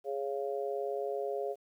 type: harmonic tone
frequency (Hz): 138.59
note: C#3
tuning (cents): 0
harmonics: 3 / 4 / 5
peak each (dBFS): -35 / -37 / -39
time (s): 0.04-1.56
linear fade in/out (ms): 50
effects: 11-bit